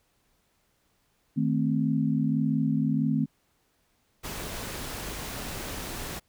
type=chord; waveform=sine; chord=A diminished; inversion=second; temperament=equal; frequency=155.56 / 220 / 261.6 Hz; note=Eb3 / A3 / C4; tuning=0 / 0 / 0 cents; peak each=-27 dBFS; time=1.36-3.26 s; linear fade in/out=20 ms
type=noise; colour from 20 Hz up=pink; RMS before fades=-36 dBFS; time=4.23-6.2 s; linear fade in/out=20 ms
effects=pink hiss -70 dBFS RMS until 6.28 s